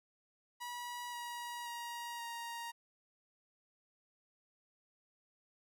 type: tone with pitch steps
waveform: sawtooth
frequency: 969 / 957.9 / 946.9 / 936 Hz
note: B5 / A#5 / A#5 / A#5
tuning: -33 / +47 / +27 / +7 cents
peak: -38 dBFS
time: 0.6-2.72 s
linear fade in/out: 20 ms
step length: 530 ms
effects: none